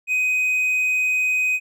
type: tone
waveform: triangle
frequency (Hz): 2508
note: D#7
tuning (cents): +13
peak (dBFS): -16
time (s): 0.07-1.6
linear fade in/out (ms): 50
effects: none